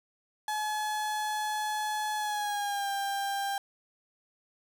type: tone with pitch glide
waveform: 35% pulse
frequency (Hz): 852 to 794.9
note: G#5 to G5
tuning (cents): +44 to +24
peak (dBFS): -28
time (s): 0.48-3.58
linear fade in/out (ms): 2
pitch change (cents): -120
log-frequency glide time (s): 2.16-2.9
effects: none